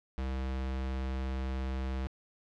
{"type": "tone", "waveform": "square", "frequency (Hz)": 65.5, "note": "C2", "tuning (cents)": 2, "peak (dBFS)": -33, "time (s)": [0.18, 2.07], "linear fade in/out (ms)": 0, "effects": ["low-pass 4000 Hz 12 dB/octave", "12-bit"]}